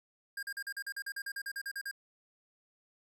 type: tone bursts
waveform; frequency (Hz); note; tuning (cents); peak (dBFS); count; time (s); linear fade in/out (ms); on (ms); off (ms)
square; 1613; G6; +49; -37; 16; 0.37-1.913; 5; 58; 41
effects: none